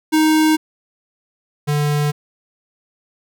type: tone pair in turn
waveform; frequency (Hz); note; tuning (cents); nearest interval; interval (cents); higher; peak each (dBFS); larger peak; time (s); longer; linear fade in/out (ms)
square; 312.2 / 147.34; D#4 / D3; +6 / +6; octave + minor second; 1300; first; -12 / -16; first; 0.12-0.57 / 1.67-2.12; neither; 20
effects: none